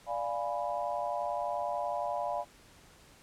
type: chord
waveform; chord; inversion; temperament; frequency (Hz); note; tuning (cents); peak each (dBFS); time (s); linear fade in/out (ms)
sine; D diminished seventh; none; equal; 587.3 / 698.5 / 830.6 / 987.8; D5 / F5 / Ab5 / Cb6; 0 / 0 / 0 / 0; -36 / -35 / -38 / -38; 0.06-2.45; 50
effects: pink hiss -58 dBFS RMS until 3.22 s + low-pass 11000 Hz 12 dB/octave